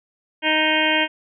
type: harmonic tone with a mistuned harmonic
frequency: 311.1 Hz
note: D#4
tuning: in tune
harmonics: 1 / 2 / 3 / 5 / 6 / 7 / 8 / 9 / 10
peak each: -25 / -25 / -25 / -25 / -25 / -25 / -25 / -25 / -25 dBFS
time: 0.42-1.08 s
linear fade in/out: 50 ms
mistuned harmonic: 10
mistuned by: +20 cents
effects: none